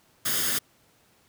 white noise with comb filter, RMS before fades -26 dBFS, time 0.25-0.59 s, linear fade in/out 10 ms, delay 0.6 ms, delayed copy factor +0.6, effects pink hiss -62 dBFS RMS until 1.28 s + high-pass 80 Hz 12 dB/octave

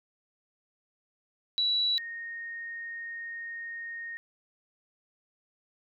sine tone pair in turn, 3928 / 1853.8 Hz, B7 / A#6, -10 / -10 cents, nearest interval octave + minor second, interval 1300 cents, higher first, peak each -24 / -36 dBFS, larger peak first, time 1.58-1.98 / 1.98-4.17 s, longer second, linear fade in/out 0 ms, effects none

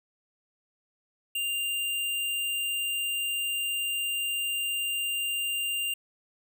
sine tone with sample-and-hold, 2794 Hz, F7, in tune, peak -27 dBFS, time 1.35-5.94 s, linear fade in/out 5 ms, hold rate 11025 Hz, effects none

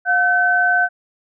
sine tone pair together, 714 / 1526.5 Hz, F5 / G6, +38 / -46 cents, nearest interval octave + minor second, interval 1316 cents, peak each -18 / -14 dBFS, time 0.05-0.89 s, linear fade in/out 50 ms, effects none

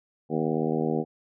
harmonic tone with a mistuned harmonic, 78.8 Hz, D#2, 23 cents sharp, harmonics 2 / 3 / 4 / 5 / 6 / 7 / 8 / 9 / 10, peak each -31 / -29 / -31 / -30 / -31 / -38 / -41 / -37 / -40 dBFS, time 0.29-1.05 s, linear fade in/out 50 ms, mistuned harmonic 9, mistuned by +28 cents, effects none

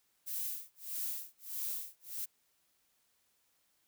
violet noise with tremolo, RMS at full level -37 dBFS, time 0.26-2.26 s, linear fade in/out 20 ms, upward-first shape sine, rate 1.6 Hz, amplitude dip 100%, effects white hiss -75 dBFS RMS until 3.87 s

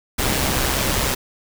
pink noise with amplitude modulation, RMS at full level -18 dBFS, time 0.18-1.15 s, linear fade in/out 10 ms, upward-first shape sine, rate 133 Hz, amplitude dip 50%, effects none

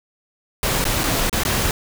pink noise with dropouts, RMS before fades -20 dBFS, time 0.63-1.71 s, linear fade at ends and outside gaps 1 ms, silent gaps 0.842-0.852 / 1.035-1.039 / 1.296-1.328 / 1.435-1.451 s, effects none

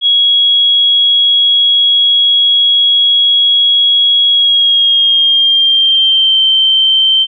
sine tone with pitch glide, 3322 to 3117 Hz, G#7 to G7, 0 to -11 cents, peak -6 dBFS, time 0.01-7.27 s, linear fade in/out 50 ms, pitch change -111 cents, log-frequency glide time 4.29-6.4 s, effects none

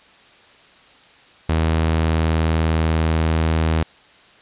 sawtooth tone, 80.3 Hz, E2, 45 cents flat, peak -12 dBFS, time 1.49-3.83 s, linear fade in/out 5 ms, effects white hiss -49 dBFS RMS until 4.41 s + resampled to 8000 Hz

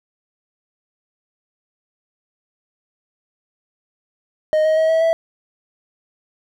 triangle tone with pitch steps, 620 / 629 / 638.2 / 647.4 / 656.9 Hz, D#5 / D#5 / D#5 / E5 / E5, -6 / +19 / +44 / -31 / -6 cents, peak -11 dBFS, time 4.53-5.13 s, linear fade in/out 0 ms, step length 120 ms, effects none

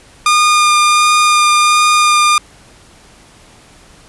sawtooth tone with vibrato, 1212 Hz, D#6, 46 cents flat, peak -4 dBFS, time 0.26-2.38 s, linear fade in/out 2 ms, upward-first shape sine, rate 1.4 Hz, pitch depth 10 cents each way, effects pink hiss -43 dBFS RMS until 4.08 s + resampled to 24000 Hz

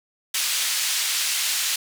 pink band-pass noise, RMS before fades -24 dBFS, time 0.34-1.76 s, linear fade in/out 5 ms, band 2800 to 12000 Hz, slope 12 dB/octave, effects none

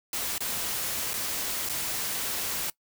white noise with dropouts, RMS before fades -31 dBFS, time 0.13-2.7 s, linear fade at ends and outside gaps 2 ms, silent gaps 0.381-0.405 / 1.134-1.139 / 1.69-1.695 s, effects noise-tail reverb RT60 0.1 s tail -21 dB re dry

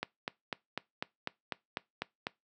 click train, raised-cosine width 0.3 ms, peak -17 dBFS, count 10, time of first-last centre 0.03-2.269 s, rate 4.02 Hz, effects noise-tail reverb RT60 0.2 s tail -22 dB re dry + high-pass 150 Hz 12 dB/octave

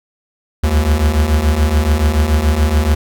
square beating tone pair, 70 / 77 Hz, C#2 / D#2, +18 / -17 cents, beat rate 7 Hz, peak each -17 / -13 dBFS, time 0.63-2.95 s, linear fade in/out 10 ms, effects 8-bit

